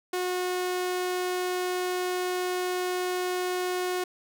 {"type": "tone", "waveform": "sawtooth", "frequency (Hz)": 363.2, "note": "F#4", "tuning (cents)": -32, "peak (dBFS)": -23, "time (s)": [0.13, 4.04], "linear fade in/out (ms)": 5, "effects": []}